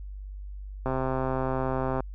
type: click train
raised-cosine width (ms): 1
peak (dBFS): -15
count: 151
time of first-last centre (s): 0.86-2.005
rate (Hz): 131
effects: added 49 Hz sine -36 dBFS peak until 2.14 s